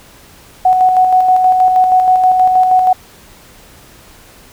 sine tone with tremolo, 741 Hz, F#5, 2 cents sharp, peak -5 dBFS, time 0.65-2.93 s, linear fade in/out 5 ms, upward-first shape square, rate 6.3 Hz, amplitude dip 35%, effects pink hiss -41 dBFS RMS until 4.52 s

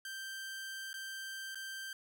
sawtooth tone with dropouts, 1568 Hz, G6, in tune, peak -38 dBFS, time 0.05-1.93 s, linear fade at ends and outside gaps 2 ms, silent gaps 0.931-0.94 / 1.547-1.555 s, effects none

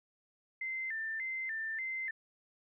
sine tone with vibrato, 1924 Hz, B6, 46 cents flat, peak -35 dBFS, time 0.61-2.11 s, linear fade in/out 5 ms, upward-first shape square, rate 1.7 Hz, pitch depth 130 cents each way, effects none

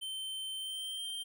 square tone with pitch glide, 3100 to 3154 Hz, G7 to G7, -20 to +10 cents, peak -38 dBFS, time 0.01-1.24 s, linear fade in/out 20 ms, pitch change +30 cents, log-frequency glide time 0.54-1.06 s, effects none

